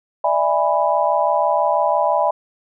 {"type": "chord", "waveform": "sine", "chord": "E dominant seventh", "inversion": "third", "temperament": "just", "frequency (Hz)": [593.3, 659.3, 824.1, 988.9], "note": ["D5", "E5", "G#5", "B5"], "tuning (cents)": [18, 0, -14, 2], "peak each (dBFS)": -20, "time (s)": [0.24, 2.31], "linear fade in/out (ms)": 5, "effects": []}